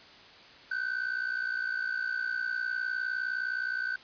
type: ring-modulated tone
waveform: triangle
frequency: 1519 Hz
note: F#6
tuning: 45 cents sharp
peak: -25 dBFS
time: 0.71-3.96 s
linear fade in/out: 5 ms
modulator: 29.8 Hz
effects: white hiss -52 dBFS RMS until 4.03 s + resampled to 11025 Hz